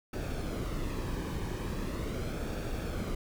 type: noise with flanger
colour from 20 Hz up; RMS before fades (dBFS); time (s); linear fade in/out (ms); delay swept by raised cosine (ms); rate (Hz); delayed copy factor
brown; -35; 0.13-3.15; 5; 0.98 to 1.49; 0.4; -0.5
effects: none